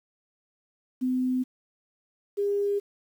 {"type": "tone pair in turn", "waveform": "sine", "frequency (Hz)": [254.9, 404.6], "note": ["C4", "G#4"], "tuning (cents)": [-45, -45], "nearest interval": "minor sixth", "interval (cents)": 800, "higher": "second", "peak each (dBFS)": -23, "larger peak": "neither", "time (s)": [[1.01, 1.44], [2.37, 2.8]], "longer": "neither", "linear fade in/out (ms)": 20, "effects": ["9-bit"]}